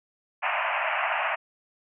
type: band-pass noise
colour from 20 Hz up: pink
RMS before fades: -27 dBFS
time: 0.42-1.36 s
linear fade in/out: 20 ms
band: 610 to 2800 Hz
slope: 96 dB/octave
effects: none